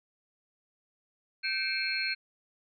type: tone cluster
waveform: sine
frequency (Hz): 1553 / 2169 / 2344 / 2606 / 4255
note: G6 / C#7 / D7 / E7 / C8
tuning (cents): -17 / -38 / -4 / -20 / +28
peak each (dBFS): -35 / -38 / -34 / -39 / -33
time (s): 1.43-2.15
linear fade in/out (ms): 20
effects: none